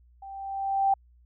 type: tone with level ramp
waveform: sine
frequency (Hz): 783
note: G5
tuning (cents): -2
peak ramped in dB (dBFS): -40 to -18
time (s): 0.22-0.94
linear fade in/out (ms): 5
effects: added 60 Hz sine -55 dBFS peak until 1.25 s